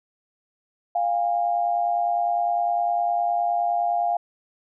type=tone pair together; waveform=sine; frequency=700 / 809.8 Hz; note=F5 / G#5; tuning=+4 / -44 cents; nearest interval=minor third; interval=252 cents; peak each=-21 / -26 dBFS; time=0.95-4.17 s; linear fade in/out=5 ms; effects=none